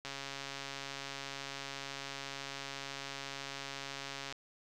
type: click train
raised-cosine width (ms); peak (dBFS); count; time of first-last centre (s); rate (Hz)
0.2; -24; 591; 0.05-4.325; 138
effects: none